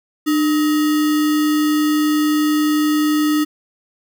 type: tone with sample-and-hold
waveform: sine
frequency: 301.9 Hz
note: D4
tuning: 48 cents sharp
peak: -13 dBFS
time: 0.26-3.45 s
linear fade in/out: 20 ms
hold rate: 1575 Hz
effects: none